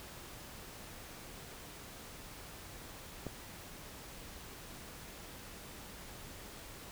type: click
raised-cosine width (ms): 2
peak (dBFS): -25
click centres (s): 3.267
effects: pink hiss -50 dBFS RMS until 6.91 s